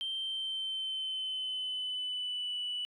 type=tone with pitch glide; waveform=sine; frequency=3136 to 2963 Hz; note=G7 to F#7; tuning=0 to +2 cents; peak=-32 dBFS; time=0.01-2.85 s; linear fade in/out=0 ms; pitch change=-98 cents; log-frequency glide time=0.14-2.57 s; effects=tanh soft clip ceiling -30 dBFS